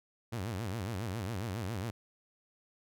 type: tone with vibrato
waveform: sawtooth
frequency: 103.83 Hz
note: G#2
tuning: in tune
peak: -31 dBFS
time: 0.32-1.91 s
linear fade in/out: 10 ms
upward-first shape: sine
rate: 7.3 Hz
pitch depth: 250 cents each way
effects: none